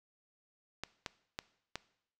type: clicks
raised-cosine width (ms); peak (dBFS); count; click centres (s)
0.2; -20; 4; 0.836 / 1.062 / 1.389 / 1.756
effects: noise-tail reverb RT60 0.7 s tail -19 dB re dry